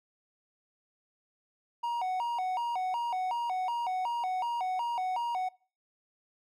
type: tone with vibrato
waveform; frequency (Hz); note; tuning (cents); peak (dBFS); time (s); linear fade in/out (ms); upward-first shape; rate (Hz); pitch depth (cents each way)
triangle; 838; G#5; +15; -27; 1.83-5.49; 10; square; 2.7; 210
effects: noise-tail reverb RT60 0.4 s tail -22 dB re dry